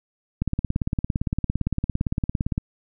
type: click train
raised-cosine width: 5 ms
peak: -10 dBFS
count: 39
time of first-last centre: 0.42-2.579 s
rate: 17.6 Hz
effects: none